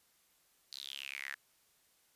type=tone with high-pass filter sweep; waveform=sawtooth; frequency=68.6 Hz; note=C#2; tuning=17 cents flat; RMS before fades=-45 dBFS; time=0.72-1.35 s; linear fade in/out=5 ms; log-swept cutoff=4400 to 1700 Hz; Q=7.3; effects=white hiss -71 dBFS RMS until 2.15 s + resampled to 32000 Hz